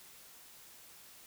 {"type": "silence", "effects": ["white hiss -56 dBFS RMS until 1.26 s"]}